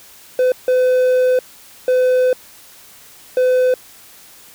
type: tone bursts at uneven times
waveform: triangle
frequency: 507 Hz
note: B4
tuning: 45 cents sharp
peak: -9 dBFS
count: 4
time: 0.39-0.52 / 0.68-1.39 / 1.88-2.33 / 3.37-3.74 s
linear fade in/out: 2 ms
effects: white hiss -43 dBFS RMS until 4.54 s